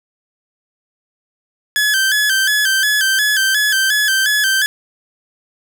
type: tone with vibrato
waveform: sawtooth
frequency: 1628 Hz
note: G#6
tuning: 35 cents flat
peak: -9 dBFS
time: 1.76-4.66 s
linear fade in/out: 0 ms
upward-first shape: square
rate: 2.8 Hz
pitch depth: 76 cents each way
effects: none